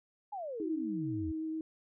sine exponential sweep, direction down, 858 to 74.8 Hz, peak -37 dBFS, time 0.32-1.32 s, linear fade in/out 10 ms
sine tone with vibrato, 317.1 Hz, D#4, 33 cents sharp, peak -34 dBFS, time 0.6-1.61 s, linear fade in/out 2 ms, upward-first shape sine, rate 8.6 Hz, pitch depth 10 cents each way
effects none

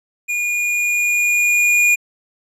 square tone with level ramp, 2435 Hz, D#7, 38 cents flat, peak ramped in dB -19 to -11 dBFS, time 0.28-1.96 s, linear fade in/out 20 ms, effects low-pass 11000 Hz 12 dB/octave

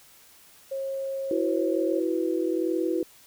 sine tone, 541 Hz, C#5, 42 cents flat, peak -28 dBFS, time 0.71-2 s, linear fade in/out 10 ms
sine chord, E suspended second, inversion none, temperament just, 329.6 / 370.8 / 494.4 Hz, E4 / F#4 / B4, 0 / +4 / +2 cents, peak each -26 / -28 / -31 dBFS, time 1.31-3.03 s, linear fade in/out 2 ms
effects white hiss -54 dBFS RMS until 3.26 s

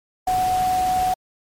sine tone in noise, 740 Hz, F#5, in tune, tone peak -17 dBFS, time 0.27-1.14 s, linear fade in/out 5 ms, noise pink, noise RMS -32 dBFS, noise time 0.27-1.14 s, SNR +12 dB, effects MP3 64 kbps

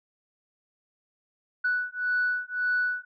sine beating tone pair, 1480 / 1481.8 Hz, F#6 / F#6, 0 / +2 cents, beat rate 1.8 Hz, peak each -27 dBFS, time 1.64-3.05 s, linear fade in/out 10 ms, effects tanh soft clip ceiling -18 dBFS

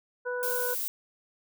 harmonic tone, 493.9 Hz, B4, in tune, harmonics 1 / 2 / 3, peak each -31 / -39 / -35 dBFS, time 0.25-0.75 s, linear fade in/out 20 ms
violet noise, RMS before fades -32 dBFS, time 0.43-0.88 s, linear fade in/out 0 ms
effects none

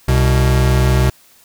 square tone pair together, 65.41 / 125.78 Hz, C2 / B2, 0 / +32 cents, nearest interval major seventh, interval 1132 cents, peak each -14 dBFS, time 0.08-1.1 s, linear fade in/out 5 ms, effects white hiss -49 dBFS RMS until 1.44 s

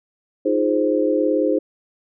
sine chord, F minor seventh, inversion third, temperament equal, 311.1 / 349.2 / 415.3 / 523.3 Hz, Eb4 / F4 / Ab4 / C5, 0 / 0 / 0 / 0 cents, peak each -20 / -25 / -22 / -20 dBFS, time 0.45-1.59 s, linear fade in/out 10 ms, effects none

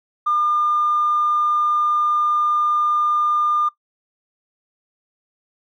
triangle tone with tanh clipping, 1205 Hz, D6, 44 cents sharp, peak -16 dBFS, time 0.26-3.69 s, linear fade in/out 10 ms, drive 4 dB, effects noise-tail reverb RT60 0.1 s tail -17 dB re dry

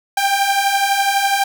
sawtooth beating tone pair, 784 / 796 Hz, G5 / G5, 0 / +26 cents, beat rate 12 Hz, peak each -16 / -12 dBFS, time 0.17-1.44 s, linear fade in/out 5 ms, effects none

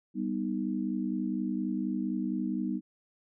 sine chord, G augmented, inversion none, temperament equal, 196 / 246.9 / 311.1 Hz, G3 / B3 / D#4, 0 / 0 / 0 cents, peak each -33 / -33 / -34 dBFS, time 0.14-2.81 s, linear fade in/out 50 ms, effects none

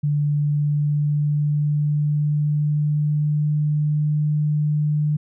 sine tone with pitch glide, 146.83 to 150.09 Hz, D3 to D3, 0 to +38 cents, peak -17 dBFS, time 0.03-5.17 s, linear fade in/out 10 ms, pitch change +38 cents, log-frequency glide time 0.26-3.89 s, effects none

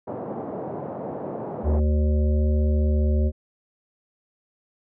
white band-pass noise, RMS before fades -32 dBFS, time 0.07-1.8 s, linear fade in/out 10 ms, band 120 to 730 Hz, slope 24 dB/octave
harmonic tone, 74.9 Hz, D2, 35 cents sharp, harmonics 1 / 3 / 5 / 7 / 8, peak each -18 / -28 / -32 / -35 / -36 dBFS, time 1.63-3.32 s, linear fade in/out 50 ms
effects none

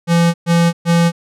square tone bursts, 169.8 Hz, F3, 48 cents flat, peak -10 dBFS, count 3, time 0.07-1.12 s, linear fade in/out 50 ms, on 270 ms, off 120 ms, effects low-pass 10000 Hz 12 dB/octave

